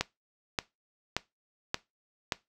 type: click train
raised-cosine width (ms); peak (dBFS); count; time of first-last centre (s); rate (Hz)
0.2; -10; 5; 0.01-2.322; 1.73
effects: noise-tail reverb RT60 0.2 s tail -19 dB re dry